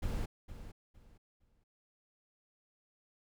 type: noise with echo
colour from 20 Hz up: brown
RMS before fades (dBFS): -35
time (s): 0.02-0.26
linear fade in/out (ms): 10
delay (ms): 460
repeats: 3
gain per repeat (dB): -12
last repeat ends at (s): 1.64
effects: none